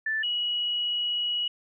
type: tone pair in turn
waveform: sine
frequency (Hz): 1760 / 2916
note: A6 / F#7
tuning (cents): 0 / -26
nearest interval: major sixth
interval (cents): 874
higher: second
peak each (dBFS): -25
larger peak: neither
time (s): 0.06-0.23 / 0.23-1.48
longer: second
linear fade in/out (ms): 5
effects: none